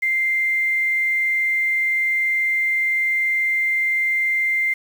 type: tone with quantisation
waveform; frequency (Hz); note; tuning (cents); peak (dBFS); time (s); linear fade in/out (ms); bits
sine; 2093; C7; 0; -17; 0.02-4.74; 10; 7
effects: none